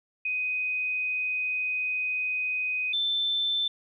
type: tone pair in turn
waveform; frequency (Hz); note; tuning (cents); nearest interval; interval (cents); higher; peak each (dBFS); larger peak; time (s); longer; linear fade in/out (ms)
sine; 2503 / 3540; D#7 / A7; +10 / +10; tritone; 600; second; -26 / -24; second; 0.25-2.93 / 2.93-3.68; first; 5
effects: none